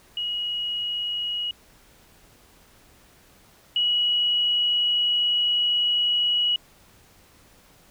sine tone pair in turn, 2901 / 2918 Hz, F#7 / F#7, -35 / -25 cents, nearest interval unison, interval 10 cents, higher second, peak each -25 / -19 dBFS, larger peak second, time 0.17-1.51 / 3.76-6.56 s, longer second, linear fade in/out 2 ms, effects pink hiss -55 dBFS RMS until 7.9 s

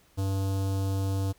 square tone with notch filter, 97 Hz, G2, 18 cents flat, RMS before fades -28 dBFS, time 0.17-1.33 s, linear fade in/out 20 ms, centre 2000 Hz, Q 0.57, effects pink hiss -62 dBFS RMS until 1.38 s

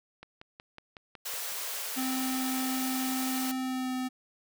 click train, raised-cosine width 0.3 ms, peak -29 dBFS, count 8, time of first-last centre 0.23-1.522 s, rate 5.42 Hz
white high-pass noise, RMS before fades -36 dBFS, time 1.25-3.52 s, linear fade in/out 10 ms, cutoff 410 Hz, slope 96 dB/octave
square tone with pitch glide, 260 to 256 Hz, C4 to C4, -11 to -38 cents, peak -31 dBFS, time 1.96-4.09 s, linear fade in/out 20 ms, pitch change -27 cents, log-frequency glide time 3.51-3.93 s
effects none

